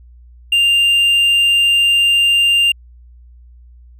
triangle tone, 2794 Hz, F7, in tune, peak -8 dBFS, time 0.52-2.72 s, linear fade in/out 5 ms, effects added 60 Hz sine -39 dBFS peak until 3.99 s

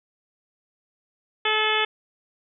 harmonic tone, 431.8 Hz, A4, 33 cents flat, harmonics 1 / 2 / 3 / 4 / 5 / 6 / 7 / 8, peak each -28 / -28 / -28 / -28 / -28 / -28 / -28 / -28 dBFS, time 1.45-1.85 s, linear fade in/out 5 ms, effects none

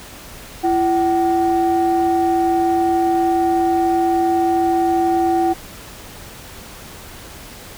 sine tone pair together, 337.6 / 757.3 Hz, E4 / F#5, +41 / +40 cents, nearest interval octave + major second, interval 1399 cents, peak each -15 dBFS, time 0.63-5.54 s, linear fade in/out 20 ms, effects tanh soft clip ceiling -9 dBFS + pink hiss -37 dBFS RMS until 7.77 s

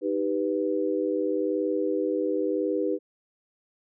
sine chord, Eb augmented, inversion none, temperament equal, 311.1 / 392 / 493.9 Hz, Eb4 / G4 / B4, 0 / 0 / 0 cents, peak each -28 dBFS, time 0.01-2.99 s, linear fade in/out 50 ms, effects none

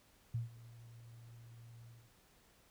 sine tone with ADSR envelope, 116.54 Hz, A#2, in tune, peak -33 dBFS, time 0.34-2.14 s, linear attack 8 ms, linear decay 140 ms, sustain -20 dB, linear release 260 ms, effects pink hiss -68 dBFS RMS until 2.7 s

